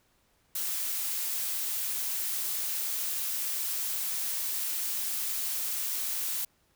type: noise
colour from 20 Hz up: blue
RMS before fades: -32 dBFS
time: 0.55-6.45 s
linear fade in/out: 5 ms
effects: pink hiss -69 dBFS RMS until 6.75 s